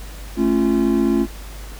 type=chord; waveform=triangle; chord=A augmented; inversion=none; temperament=just; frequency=220 / 275 / 343.8 Hz; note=A3 / C#4 / E#4; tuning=0 / -14 / -27 cents; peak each=-17 dBFS; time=0.36-1.27 s; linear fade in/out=50 ms; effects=added 50 Hz sine -32 dBFS peak until 1.79 s + pink hiss -40 dBFS RMS until 1.79 s